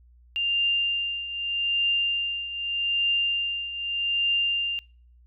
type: tone with tremolo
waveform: sine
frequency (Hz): 2794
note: F7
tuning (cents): 0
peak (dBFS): -20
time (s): 0.36-4.79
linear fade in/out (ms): 0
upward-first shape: triangle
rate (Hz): 0.82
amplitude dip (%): 75
effects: noise-tail reverb RT60 0.5 s tail -26 dB re dry + added 60 Hz sine -52 dBFS peak until 5.26 s